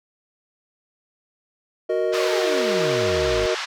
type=chord; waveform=triangle; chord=D# minor; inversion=first; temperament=equal; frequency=370 / 466.2 / 622.3 Hz; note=F#4 / A#4 / D#5; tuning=0 / 0 / 0 cents; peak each=-22 dBFS; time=1.89-3.55 s; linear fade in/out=10 ms
type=band-pass noise; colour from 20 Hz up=pink; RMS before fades=-29 dBFS; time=2.12-3.66 s; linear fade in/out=20 ms; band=930 to 5600 Hz; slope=24 dB/octave
type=exponential sweep; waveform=30% pulse; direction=down; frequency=640 to 46.25 Hz; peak=-25 dBFS; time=2.14-3.46 s; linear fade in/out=0 ms
effects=none